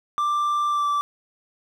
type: tone with pitch glide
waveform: triangle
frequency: 1180 to 1164.4 Hz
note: D6 to D6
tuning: +8 to -15 cents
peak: -18 dBFS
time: 0.18-1.01 s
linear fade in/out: 0 ms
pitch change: -23 cents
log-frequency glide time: 0.69-0.87 s
effects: none

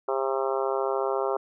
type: harmonic tone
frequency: 134 Hz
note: C3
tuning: 42 cents sharp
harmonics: 3 / 4 / 5 / 6 / 7 / 8 / 9 / 10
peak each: -28 / -30 / -32 / -34 / -35 / -36 / -37 / -38 dBFS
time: 0.08-1.37 s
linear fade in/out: 5 ms
effects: none

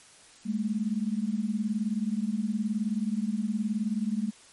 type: beating tone pair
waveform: sine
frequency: 203.7 / 222.7 Hz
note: G#3 / A3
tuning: -33 / +21 cents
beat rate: 19 Hz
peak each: -29 dBFS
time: 0.45-4.31 s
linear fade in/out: 20 ms
effects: white hiss -54 dBFS RMS until 4.52 s + MP3 48 kbps

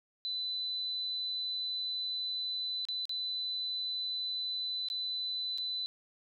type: tone with dropouts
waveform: sine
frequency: 4004 Hz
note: B7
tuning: 23 cents sharp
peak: -33 dBFS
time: 0.25-5.86 s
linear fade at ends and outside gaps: 0 ms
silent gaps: 2.852-2.886 / 3.054-3.094 / 4.886-4.901 / 5.576-5.583 s
effects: none

